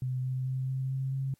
sine tone with pitch steps, 128.1 / 129.36 / 130.64 / 131.93 / 133.23 / 134.55 Hz, C3 / C3 / C3 / C3 / C3 / C3, -36 / -19 / -2 / +15 / +32 / +49 cents, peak -29 dBFS, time 0.02-1.34 s, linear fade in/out 2 ms, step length 220 ms, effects white hiss -72 dBFS RMS until 1.39 s + AAC 48 kbps

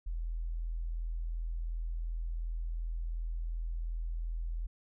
sine tone, 41.38 Hz, E1, 7 cents sharp, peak -33 dBFS, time 0.06-4.67 s, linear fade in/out 10 ms, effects none

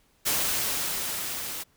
white noise with level ramp, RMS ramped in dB -25 to -35 dBFS, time 0.25-1.64 s, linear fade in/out 20 ms, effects pink hiss -65 dBFS RMS until 1.76 s

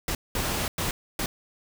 pink noise bursts at uneven times, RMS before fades -28 dBFS, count 4, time 0.08-0.15 / 0.35-0.68 / 0.78-0.91 / 1.19-1.26 s, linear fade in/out 2 ms, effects none

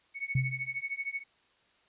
sine tone with tremolo, 2217 Hz, C#7, in tune, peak -29 dBFS, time 0.14-1.24 s, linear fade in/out 50 ms, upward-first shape triangle, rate 13 Hz, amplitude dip 100%
sine tone with exponential decay, 130.7 Hz, C3, 1 cent flat, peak -22 dBFS, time 0.35-0.81 s, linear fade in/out 5 ms, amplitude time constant 100 ms
effects white hiss -67 dBFS RMS until 1.88 s + resampled to 8000 Hz

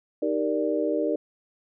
sine chord, Eb major seventh, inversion none, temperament equal, 311.1 / 392 / 466.2 / 587.3 Hz, Eb4 / G4 / Bb4 / D5, 0 / 0 / 0 / 0 cents, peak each -27 / -30 / -28 / -28 dBFS, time 0.22-1.16 s, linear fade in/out 5 ms, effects none

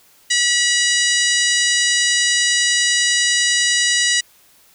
harmonic tone, 970 Hz, B5, 31 cents flat, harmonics 2 / 3 / 4 / 5 / 6 / 7 / 8 / 9, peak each -19 / -21 / -22 / -23 / -24 / -24 / -25 / -26 dBFS, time 0.3-4.21 s, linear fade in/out 10 ms, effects white hiss -52 dBFS RMS until 4.74 s

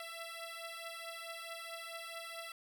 10% pulse beating tone pair, 665 / 669.6 Hz, E5 / E5, +15 / +27 cents, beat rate 4.6 Hz, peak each -38 / -39 dBFS, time 0-2.52 s, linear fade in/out 2 ms, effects none

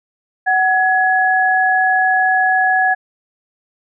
sine tone pair together, 749.3 / 1683 Hz, F#5 / G#6, +22 / +23 cents, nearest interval octave + major second, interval 1401 cents, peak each -14 dBFS, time 0.46-2.95 s, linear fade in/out 20 ms, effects none

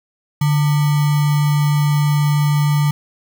sine tone with sample-and-hold, 146.83 Hz, D3, in tune, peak -12 dBFS, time 0.41-2.91 s, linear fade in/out 5 ms, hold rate 1050 Hz, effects none

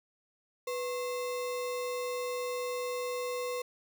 sine tone with sample-and-hold, 494.6 Hz, B4, 3 cents sharp, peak -32 dBFS, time 0.67-3.62 s, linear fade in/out 5 ms, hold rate 1575 Hz, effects none

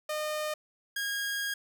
sawtooth tone pair in turn, 610 / 1633.1 Hz, D#5 / G#6, -34 / -30 cents, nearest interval octave + perfect fourth, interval 1704 cents, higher second, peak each -27 dBFS, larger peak neither, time 0.09-0.54 / 0.96-1.54 s, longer second, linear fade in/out 5 ms, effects none

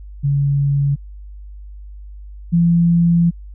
sine tone pair in turn, 140.9 / 170.32 Hz, C#3 / F3, +29 / -43 cents, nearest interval minor third, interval 328 cents, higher second, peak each -13 / -10 dBFS, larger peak second, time 0.23-0.96 / 2.52-3.31 s, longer second, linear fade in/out 20 ms, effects added 50 Hz sine -32 dBFS peak until 3.54 s

